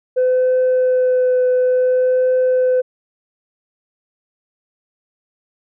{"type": "tone with vibrato", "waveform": "sine", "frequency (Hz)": 507, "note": "B4", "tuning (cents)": 45, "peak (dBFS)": -10, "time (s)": [0.16, 2.82], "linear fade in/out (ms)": 20, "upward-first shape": "triangle", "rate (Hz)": 0.57, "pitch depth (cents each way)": 13, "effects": ["tanh soft clip ceiling -10 dBFS"]}